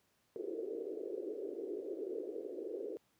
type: band-pass noise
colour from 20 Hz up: pink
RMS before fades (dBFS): -42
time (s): 0.36-2.97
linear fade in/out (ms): 0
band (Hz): 350 to 470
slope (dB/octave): 48
effects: pink hiss -75 dBFS RMS until 3.19 s + high-pass 100 Hz 12 dB/octave